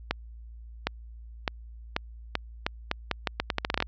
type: accelerating click train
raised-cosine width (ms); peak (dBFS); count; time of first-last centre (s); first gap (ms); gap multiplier
0.3; -9; 18; 0.11-3.824; 760; 0.8
effects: added 57 Hz sine -42 dBFS peak until 3.87 s + resampled to 16000 Hz